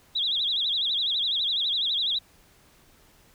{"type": "tone with vibrato", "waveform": "sine", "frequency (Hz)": 3580, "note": "A7", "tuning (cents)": 29, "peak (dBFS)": -23, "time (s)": [0.15, 2.19], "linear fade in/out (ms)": 10, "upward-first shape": "sine", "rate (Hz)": 12, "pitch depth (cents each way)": 180, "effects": ["pink hiss -58 dBFS RMS until 3.34 s"]}